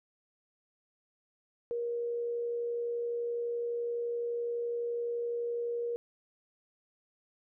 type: tone with amplitude modulation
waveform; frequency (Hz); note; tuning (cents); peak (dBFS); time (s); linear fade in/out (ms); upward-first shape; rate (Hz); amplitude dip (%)
sine; 473.4; A#4; +27; -30; 1.71-5.96; 0; sine; 71.8; 25
effects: none